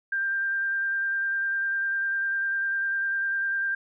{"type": "tone with vibrato", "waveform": "sine", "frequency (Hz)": 1585, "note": "G6", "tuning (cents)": 19, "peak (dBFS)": -24, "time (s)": [0.12, 3.75], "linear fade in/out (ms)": 5, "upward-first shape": "square", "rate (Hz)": 10, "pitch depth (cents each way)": 10, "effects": []}